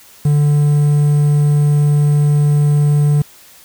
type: tone with quantisation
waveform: triangle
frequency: 146.83 Hz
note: D3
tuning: in tune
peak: -7 dBFS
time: 0.25-3.22 s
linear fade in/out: 5 ms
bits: 6
effects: white hiss -43 dBFS RMS until 3.64 s